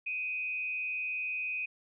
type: tone with frequency modulation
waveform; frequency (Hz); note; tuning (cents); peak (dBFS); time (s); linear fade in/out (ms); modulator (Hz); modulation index
sine; 2500; D#7; +8; -32; 0.06-1.66; 10; 143; 0.48
effects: none